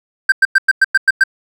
triangle tone bursts, 1568 Hz, G6, in tune, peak -4 dBFS, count 8, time 0.29-1.238 s, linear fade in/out 5 ms, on 31 ms, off 100 ms, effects none

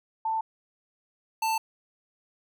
sine / square tone pair in turn, 888 / 888 Hz, A5 / A5, +16 / +16 cents, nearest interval unison, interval 0 cents, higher neither, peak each -25 dBFS, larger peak neither, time 0.25-0.41 / 1.42-1.58 s, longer neither, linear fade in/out 5 ms, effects none

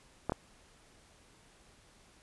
clicks, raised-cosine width 1 ms, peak -17 / -18 dBFS, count 2, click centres 0.296 / 0.321 s, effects pink hiss -62 dBFS RMS until 2.22 s + resampled to 24000 Hz

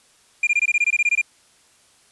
triangle tone bursts, 2405 Hz, D7, 41 cents sharp, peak -13 dBFS, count 13, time 0.43-1.215 s, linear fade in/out 5 ms, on 41 ms, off 21 ms, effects white hiss -56 dBFS RMS until 2.11 s + resampled to 24000 Hz

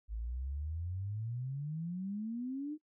sine exponential sweep, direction up, 52 to 311.1 Hz, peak -36 dBFS, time 0.08-2.78 s, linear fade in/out 50 ms, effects noise-tail reverb RT60 0.1 s tail -23 dB re dry

